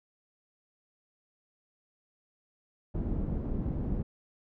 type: low-pass noise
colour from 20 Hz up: pink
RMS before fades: -32 dBFS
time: 2.94-4.03 s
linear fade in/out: 10 ms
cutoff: 300 Hz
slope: 12 dB/octave
effects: none